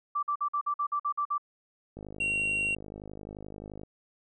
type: tone bursts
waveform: sine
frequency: 1168 Hz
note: D6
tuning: 10 cents flat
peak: -26 dBFS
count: 10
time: 0.15-1.381 s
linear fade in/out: 10 ms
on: 79 ms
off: 49 ms
type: click train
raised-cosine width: 2 ms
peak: -29 dBFS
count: 97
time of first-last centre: 1.97-3.834 s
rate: 51.5 Hz
type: tone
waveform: triangle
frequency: 2749 Hz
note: F7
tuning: 28 cents flat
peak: -25 dBFS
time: 2.2-2.75 s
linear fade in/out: 5 ms
effects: resampled to 22050 Hz